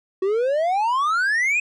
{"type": "exponential sweep", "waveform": "triangle", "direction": "up", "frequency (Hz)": [370, 2551], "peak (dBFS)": -16, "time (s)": [0.22, 1.6], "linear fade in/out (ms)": 5, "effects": ["resampled to 24000 Hz"]}